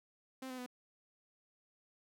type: tone with pitch steps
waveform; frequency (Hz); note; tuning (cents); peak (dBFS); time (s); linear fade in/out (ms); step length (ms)
sawtooth; 261.6 / 255.2 / 248.9; C4 / C4 / B3; 0 / -43 / +14; -39; 0.42-0.663; 5; 81
effects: none